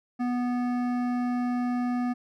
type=tone with hard clipping; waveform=sine; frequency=245.7 Hz; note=B3; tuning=9 cents flat; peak=-27 dBFS; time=0.19-2.14 s; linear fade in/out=20 ms; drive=13 dB; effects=none